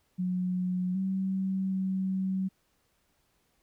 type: tone with pitch steps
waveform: sine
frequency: 182 / 190.7 / 189.5 Hz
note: F#3 / G3 / F#3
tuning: -28 / -47 / +42 cents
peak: -27 dBFS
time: 0.18-2.49 s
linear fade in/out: 20 ms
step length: 770 ms
effects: pink hiss -72 dBFS RMS until 3.62 s